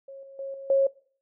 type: tone with level steps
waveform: sine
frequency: 545 Hz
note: C#5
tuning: 29 cents flat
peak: -39 / -43 / -31 / -36 / -17 dBFS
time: 0.08-0.87 s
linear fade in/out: 5 ms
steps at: 0.23 / 0.39 / 0.54 / 0.7 s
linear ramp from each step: 2 ms
effects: noise-tail reverb RT60 0.5 s tail -23 dB re dry